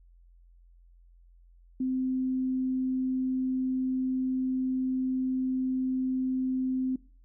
sine tone, 259 Hz, C4, 17 cents flat, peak -26 dBFS, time 1.8-6.96 s, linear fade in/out 5 ms, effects noise-tail reverb RT60 0.4 s tail -21 dB re dry + added 43 Hz sine -54 dBFS peak until 7.24 s

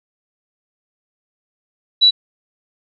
sine tone, 3934 Hz, B7, 7 cents flat, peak -7 dBFS, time 2.01-2.11 s, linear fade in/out 20 ms, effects none

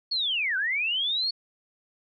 sine linear two-way sweep, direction down then up, 4435 to 1476 to 4435 Hz, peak -24 dBFS, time 0.11-1.31 s, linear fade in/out 10 ms, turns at 0.57 s, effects none

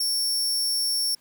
sawtooth tone, 5460 Hz, F8, 40 cents flat, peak -20 dBFS, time 0-1.15 s, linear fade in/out 5 ms, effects pink hiss -61 dBFS RMS until 1.2 s + high-pass 150 Hz 12 dB/octave

